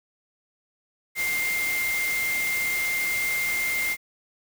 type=tone in noise; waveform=sine; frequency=2105 Hz; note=C7; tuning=10 cents sharp; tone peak=-24 dBFS; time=1.15-3.97 s; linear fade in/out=50 ms; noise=white; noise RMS=-32 dBFS; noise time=1.15-3.97 s; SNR=+5 dB; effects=none